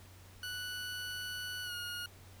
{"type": "tone with pitch glide", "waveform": "20% pulse", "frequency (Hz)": [1480, 1434.5], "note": ["F#6", "F6"], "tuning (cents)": [0, 46], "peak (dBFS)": -34, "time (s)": [0.43, 2.06], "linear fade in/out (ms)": 2, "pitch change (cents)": -54, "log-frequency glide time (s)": [1.64, 1.73], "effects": ["added 93 Hz sine -55 dBFS peak until 2.4 s", "pink hiss -59 dBFS RMS until 2.4 s"]}